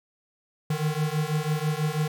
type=beating tone pair; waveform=square; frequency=150.2 / 156.3 Hz; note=D3 / D#3; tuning=+39 / +8 cents; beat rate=6.1 Hz; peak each=-28 dBFS; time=0.7-2.08 s; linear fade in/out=5 ms; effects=none